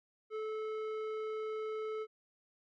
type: tone with low-pass filter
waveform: square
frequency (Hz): 434.6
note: A4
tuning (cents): -21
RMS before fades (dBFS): -39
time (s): 0.3-2.07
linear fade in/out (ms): 50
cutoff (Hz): 1800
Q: 0.74
effects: none